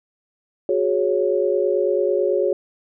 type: chord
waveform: sine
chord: F# suspended second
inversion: none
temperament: equal with one note detuned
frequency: 366.2 / 415.3 / 554.4 Hz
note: F#4 / G#4 / C#5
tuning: -18 / 0 / 0 cents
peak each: -21 dBFS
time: 0.69-2.53 s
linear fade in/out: 2 ms
effects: none